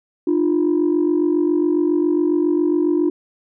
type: tone pair together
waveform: sine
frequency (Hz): 302.7 / 350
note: D#4 / F4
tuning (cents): -48 / +4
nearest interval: minor third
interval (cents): 252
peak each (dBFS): -16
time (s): 0.27-3.1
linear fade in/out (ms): 5
effects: tanh soft clip ceiling -10 dBFS